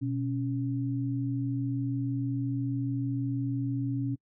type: tone pair together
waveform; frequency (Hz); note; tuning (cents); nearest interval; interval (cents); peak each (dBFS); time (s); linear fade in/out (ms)
sine; 123.47 / 277.2; B2 / C#4; 0 / 0; octave + major second; 1400; -30 / -31; 0.01-4.16; 20
effects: noise-tail reverb RT60 0.1 s tail -25 dB re dry